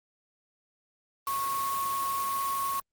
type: tone in noise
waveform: sine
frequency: 1098 Hz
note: C#6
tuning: 17 cents flat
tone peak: -28 dBFS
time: 1.27-2.8 s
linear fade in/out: 2 ms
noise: white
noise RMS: -37 dBFS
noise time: 1.27-2.8 s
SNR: +6 dB
effects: Opus 32 kbps